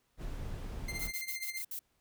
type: noise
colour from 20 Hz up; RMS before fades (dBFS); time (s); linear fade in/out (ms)
brown; -40; 0.17-1.12; 50
type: tone with tremolo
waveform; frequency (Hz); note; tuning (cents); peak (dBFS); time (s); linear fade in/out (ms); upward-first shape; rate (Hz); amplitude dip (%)
sawtooth; 2093; C7; 0; -32; 0.88-1.62; 5; triangle; 15; 85
type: noise bursts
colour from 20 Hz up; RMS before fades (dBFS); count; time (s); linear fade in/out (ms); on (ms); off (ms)
violet; -40; 6; 0.99-1.792; 5; 82; 62
effects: pink hiss -75 dBFS RMS until 2 s